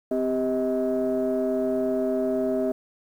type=tone cluster; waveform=sine; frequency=257.7 / 395.3 / 634 Hz; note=C4 / G4 / D#5; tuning=-26 / +15 / +32 cents; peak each=-25 dBFS; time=0.11-2.72 s; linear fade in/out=5 ms; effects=tanh soft clip ceiling -17 dBFS + 9-bit